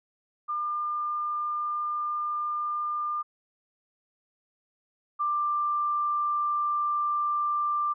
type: tone pair in turn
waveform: sine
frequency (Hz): 1201 / 1184.5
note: D6 / D6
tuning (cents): +38 / +14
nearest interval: unison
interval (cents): 24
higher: first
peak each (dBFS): -27 / -24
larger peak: second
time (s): 0.48-3.23 / 5.19-7.94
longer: neither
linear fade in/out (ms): 20
effects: none